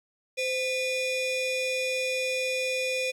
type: ring-modulated tone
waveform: 45% pulse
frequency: 1485 Hz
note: F#6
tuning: 6 cents sharp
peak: -23 dBFS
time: 0.37-3.12 s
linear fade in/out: 20 ms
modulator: 969 Hz
effects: low-pass 9000 Hz 12 dB/octave + 10-bit